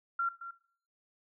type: tone with echo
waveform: sine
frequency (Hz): 1374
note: F6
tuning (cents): -29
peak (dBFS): -28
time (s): 0.19-0.29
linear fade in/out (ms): 5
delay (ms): 220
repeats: 1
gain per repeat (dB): -12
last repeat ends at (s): 0.51
effects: noise-tail reverb RT60 0.5 s tail -17 dB re dry